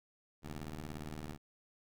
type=ring-modulated tone; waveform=15% pulse; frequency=76.6 Hz; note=D#2; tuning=27 cents flat; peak=-33 dBFS; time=0.42-1.38 s; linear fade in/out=50 ms; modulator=67.7 Hz; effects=none